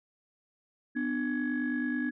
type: tone cluster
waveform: sine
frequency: 249.6 / 298.9 / 1677 Hz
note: B3 / D4 / G#6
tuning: +19 / +31 / +16 cents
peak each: -30 / -32 / -35 dBFS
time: 0.95-2.11 s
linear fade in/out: 20 ms
effects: tanh soft clip ceiling -22 dBFS